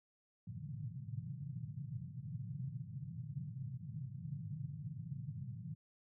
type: band-pass noise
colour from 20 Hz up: pink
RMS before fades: -45 dBFS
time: 0.47-5.75 s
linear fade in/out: 5 ms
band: 110 to 160 Hz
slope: 48 dB/octave
effects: none